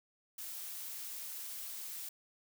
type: noise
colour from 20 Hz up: blue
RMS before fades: -44 dBFS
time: 0.38-2.09 s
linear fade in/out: 5 ms
effects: none